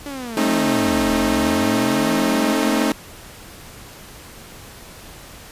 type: linear two-way sweep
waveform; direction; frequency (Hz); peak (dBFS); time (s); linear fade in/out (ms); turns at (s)
sawtooth; down then up; 291 to 33.7 to 252.2; -24; 0.06-2.84; 0; 1.12
type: chord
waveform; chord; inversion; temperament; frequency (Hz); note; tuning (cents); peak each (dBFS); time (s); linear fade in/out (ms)
sawtooth; A diminished; none; equal with one note detuned; 220 / 268.2 / 311.1; A3 / C4 / Eb4; 0 / +43 / 0; -17; 0.37-2.92; 2
effects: pink hiss -40 dBFS RMS until 5.51 s + resampled to 32000 Hz